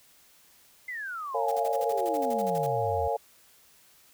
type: exponential sweep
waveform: sine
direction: down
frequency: 2082 to 75.6 Hz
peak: -33 dBFS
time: 0.88-3.08 s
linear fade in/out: 5 ms
type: chord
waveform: sine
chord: Bb minor seventh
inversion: none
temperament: equal with one note detuned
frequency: 458.2 / 554.4 / 698.5 / 830.6 Hz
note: Bb4 / Db5 / F5 / Ab5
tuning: -30 / 0 / 0 / 0 cents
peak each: -31 dBFS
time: 1.34-3.17 s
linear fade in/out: 10 ms
type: noise bursts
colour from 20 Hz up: white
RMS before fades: -44 dBFS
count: 15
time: 1.48-2.666 s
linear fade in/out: 5 ms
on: 38 ms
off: 44 ms
effects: white hiss -59 dBFS RMS until 4.13 s